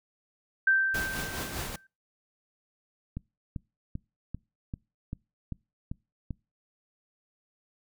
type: tone with exponential decay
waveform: sine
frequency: 1561 Hz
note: G6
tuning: 8 cents flat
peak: -18 dBFS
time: 0.67-1.87 s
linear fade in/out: 5 ms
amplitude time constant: 260 ms
type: noise with tremolo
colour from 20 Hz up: pink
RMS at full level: -34 dBFS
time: 0.94-1.76 s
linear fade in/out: 5 ms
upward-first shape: sine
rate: 4.9 Hz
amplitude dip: 45%
type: click train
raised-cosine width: 5 ms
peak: -22 dBFS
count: 9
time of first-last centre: 3.17-6.307 s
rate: 2.55 Hz
effects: noise-tail reverb RT60 0.3 s tail -26 dB re dry